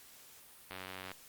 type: click train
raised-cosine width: 0.3 ms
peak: -27 dBFS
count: 39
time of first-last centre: 0.71-1.116 s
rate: 93.6 Hz
effects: white hiss -57 dBFS RMS until 1.28 s + Opus 48 kbps